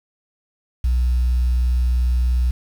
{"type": "tone", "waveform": "sine", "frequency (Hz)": 61.5, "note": "B1", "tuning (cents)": -7, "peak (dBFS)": -13, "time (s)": [0.84, 2.51], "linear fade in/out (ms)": 5, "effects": ["tanh soft clip ceiling -13 dBFS", "7-bit"]}